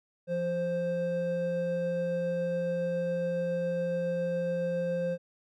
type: tone pair together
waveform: triangle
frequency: 172.3 / 524.1 Hz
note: F3 / C5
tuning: -23 / +3 cents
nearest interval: octave + perfect fifth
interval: 1926 cents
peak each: -32 / -27 dBFS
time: 0.27-5.18 s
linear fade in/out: 50 ms
effects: none